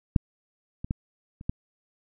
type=clicks; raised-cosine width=5 ms; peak=-6 / -21 / -14 / -29 / -14 dBFS; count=5; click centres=0.162 / 0.845 / 0.909 / 1.411 / 1.495 s; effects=none